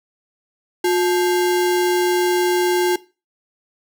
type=tone with sample-and-hold; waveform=sine; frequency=358.2 Hz; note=F4; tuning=44 cents sharp; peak=-14 dBFS; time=0.84-2.96 s; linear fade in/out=5 ms; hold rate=1225 Hz; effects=noise-tail reverb RT60 0.3 s tail -19 dB re dry